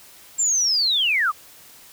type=linear sweep; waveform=sine; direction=down; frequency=7459 to 1108.7 Hz; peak=-17 dBFS; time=0.38-1.32 s; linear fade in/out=20 ms; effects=white hiss -47 dBFS RMS until 1.92 s